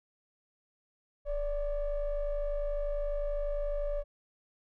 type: ring-modulated tone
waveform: triangle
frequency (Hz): 277.2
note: C#4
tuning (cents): 0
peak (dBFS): -23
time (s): 1.25-4.04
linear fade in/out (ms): 50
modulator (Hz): 303
effects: tanh soft clip ceiling -25 dBFS